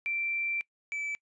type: tone pair in turn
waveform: sine / triangle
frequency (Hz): 2349 / 2311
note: D7 / D7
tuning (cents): 0 / -28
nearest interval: unison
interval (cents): 28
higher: first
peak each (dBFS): -29 / -30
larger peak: first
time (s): 0.06-0.61 / 0.92-1.15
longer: first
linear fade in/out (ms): 0
effects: noise-tail reverb RT60 0.1 s tail -24 dB re dry + resampled to 22050 Hz